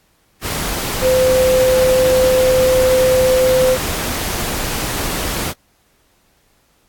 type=tone in noise; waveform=sine; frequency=514 Hz; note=C5; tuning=31 cents flat; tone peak=-10 dBFS; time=1.01-3.78 s; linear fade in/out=50 ms; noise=pink; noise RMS=-21 dBFS; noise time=0.41-5.54 s; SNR=+8 dB; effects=pink hiss -58 dBFS RMS until 6.88 s + AAC 64 kbps